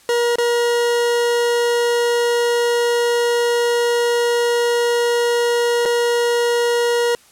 40% pulse tone with dropouts, 476 Hz, A#4, 36 cents sharp, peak -14 dBFS, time 0.09-7.15 s, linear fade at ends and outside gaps 1 ms, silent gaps 0.357-0.384 / 5.854-5.858 s, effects white hiss -50 dBFS RMS until 7.31 s + low-pass 11000 Hz 12 dB/octave

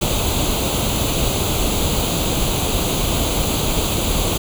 pink noise with comb filter, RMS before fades -19 dBFS, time 0.01-4.38 s, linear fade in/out 10 ms, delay 0.28 ms, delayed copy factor +0.75, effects none

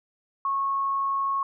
sine tone, 1097 Hz, C#6, 18 cents flat, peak -23 dBFS, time 0.45-1.43 s, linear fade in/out 2 ms, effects none

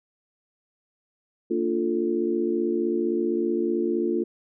sine chord, Bb major seventh, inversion none, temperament equal with one note detuned, 230.1 / 293.7 / 349.2 / 440 Hz, Bb3 / D4 / F4 / A4, -22 / 0 / 0 / 0 cents, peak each -29 / -30 / -24 / -30 dBFS, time 1.5-4.24 s, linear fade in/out 10 ms, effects none

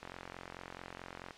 click train, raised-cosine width 0.5 ms, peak -29 dBFS, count 58, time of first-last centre 0.03-1.308 s, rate 44.6 Hz, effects white hiss -54 dBFS RMS until 1.37 s + low-pass 4000 Hz 12 dB/octave

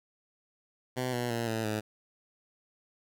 10% pulse tone with pitch steps, 126.9 / 121.73 / 116.77 / 112.02 / 107.45 Hz, B2 / B2 / A#2 / A2 / A2, +47 / -25 / +3 / +32 / -41 cents, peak -22 dBFS, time 0.96-1.81 s, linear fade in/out 20 ms, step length 170 ms, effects none

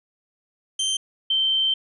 sawtooth / sine tone pair in turn, 3128 / 3115 Hz, G7 / G7, -4 / -12 cents, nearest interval unison, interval 8 cents, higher first, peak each -18 dBFS, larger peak neither, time 0.79-0.97 / 1.3-1.74 s, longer second, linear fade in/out 5 ms, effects resampled to 24000 Hz

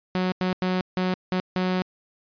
sawtooth tone bursts at uneven times, 184 Hz, F#3, 9 cents flat, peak -18 dBFS, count 6, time 0.15-0.32 / 0.41-0.53 / 0.62-0.81 / 0.97-1.14 / 1.32-1.4 / 1.56-1.82 s, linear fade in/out 0 ms, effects resampled to 11025 Hz

